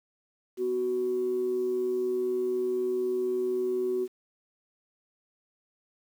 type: tone pair together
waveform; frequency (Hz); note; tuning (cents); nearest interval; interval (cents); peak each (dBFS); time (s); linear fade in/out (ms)
sine; 248.2 / 372.2; B3 / F#4; +9 / +10; perfect fifth; 701; -37 / -25; 0.57-4.08; 50
effects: tanh soft clip ceiling -20 dBFS + 9-bit